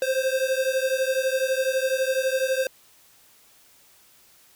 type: beating tone pair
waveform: square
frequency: 520 / 532 Hz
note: C5 / C5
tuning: -11 / +29 cents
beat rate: 12 Hz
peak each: -25 / -26 dBFS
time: 0.02-2.67 s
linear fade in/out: 2 ms
effects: white hiss -56 dBFS RMS until 4.55 s